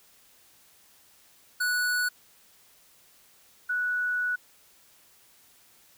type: tone pair in turn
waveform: square / sine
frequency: 1474 / 1474 Hz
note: F#6 / F#6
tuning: -7 / -7 cents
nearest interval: unison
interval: 0 cents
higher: neither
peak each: -25 dBFS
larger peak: neither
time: 1.6-2.09 / 3.69-4.36 s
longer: second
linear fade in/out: 10 ms
effects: white hiss -59 dBFS RMS until 5.97 s